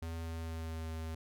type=tone with pitch glide; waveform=square; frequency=82.41 to 80.53 Hz; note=E2 to E2; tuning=0 to -40 cents; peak=-39 dBFS; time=0.02-1.15 s; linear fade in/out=5 ms; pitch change=-40 cents; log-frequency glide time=0.18-0.89 s; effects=none